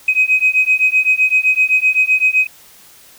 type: beating tone pair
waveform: sine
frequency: 2519 / 2526.8 Hz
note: D#7 / D#7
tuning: +21 / +26 cents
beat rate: 7.8 Hz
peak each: -13 dBFS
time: 0.08-2.47 s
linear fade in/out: 5 ms
effects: tanh soft clip ceiling -3 dBFS + white hiss -44 dBFS RMS until 3.18 s